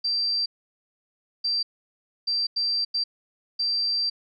sine tone bursts at uneven times, 4699 Hz, D8, in tune, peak -22 dBFS, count 6, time 0.04-0.46 / 1.44-1.63 / 2.27-2.47 / 2.56-2.85 / 2.94-3.04 / 3.59-4.1 s, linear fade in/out 10 ms, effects none

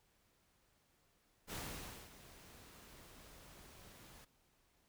pink noise with ADSR envelope, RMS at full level -44 dBFS, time 1.47-4.25 s, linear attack 53 ms, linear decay 570 ms, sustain -15 dB, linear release 10 ms, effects pink hiss -75 dBFS RMS until 4.88 s

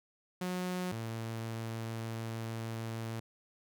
sawtooth tone pair in turn, 181.6 / 113.32 Hz, F#3 / A#2, -32 / -49 cents, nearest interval minor sixth, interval 817 cents, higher first, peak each -30 / -33 dBFS, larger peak first, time 0.41-0.92 / 0.92-3.2 s, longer second, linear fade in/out 5 ms, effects none

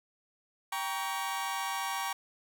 sawtooth chord, G diminished, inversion none, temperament just, 784 / 940.8 / 1128.9 Hz, G5 / Bb5 / Db6, 0 / +16 / +31 cents, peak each -33 dBFS, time 0.72-2.13 s, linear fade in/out 5 ms, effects none

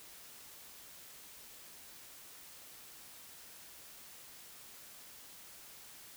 silence, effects white hiss -54 dBFS RMS until 6.16 s

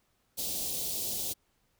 white band-stop noise, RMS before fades -34 dBFS, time 0.37-1.34 s, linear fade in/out 20 ms, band 680 to 3300 Hz, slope 24 dB/octave, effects pink hiss -73 dBFS RMS until 1.79 s

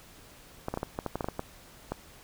clicks, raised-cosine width 1 ms, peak -17 dBFS, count 12, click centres 0.684 / 0.74 / 0.774 / 0.831 / 0.989 / 1.063 / 1.156 / 1.208 / 1.244 / 1.286 / 1.394 / 1.92 s, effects pink hiss -53 dBFS RMS until 2.23 s

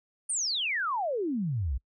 sine exponential sweep, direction down, 9500 to 56.1 Hz, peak -27 dBFS, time 0.29-1.78 s, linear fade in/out 10 ms, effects noise-tail reverb RT60 0.1 s tail -26 dB re dry

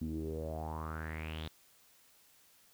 sawtooth tone with low-pass filter sweep, 78.9 Hz, D#2, 25 cents sharp, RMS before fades -40 dBFS, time 0.01-1.48 s, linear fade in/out 5 ms, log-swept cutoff 240 to 3800 Hz, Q 6.5, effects white hiss -65 dBFS RMS until 2.73 s

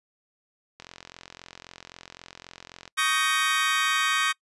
click train, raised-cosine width 0.2 ms, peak -24 dBFS, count 92, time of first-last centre 0.8-2.878 s, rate 43.8 Hz
25% pulse chord, Eb dominant seventh, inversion third, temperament just, 1120.1 / 1244.5 / 1555.6 / 1866.8 Hz, Db6 / Eb6 / G6 / Bb6, +18 / 0 / -14 / +2 cents, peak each -24 dBFS, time 2.97-4.33 s, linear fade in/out 20 ms
effects noise-tail reverb RT60 0.1 s tail -25 dB re dry + resampled to 24000 Hz

